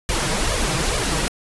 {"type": "noise with flanger", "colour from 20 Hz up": "pink", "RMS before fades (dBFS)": -21, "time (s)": [0.09, 1.28], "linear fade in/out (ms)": 0, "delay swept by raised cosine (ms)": [1.7, 6.4], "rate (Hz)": 2.3, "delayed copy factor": 0.9, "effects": ["resampled to 24000 Hz"]}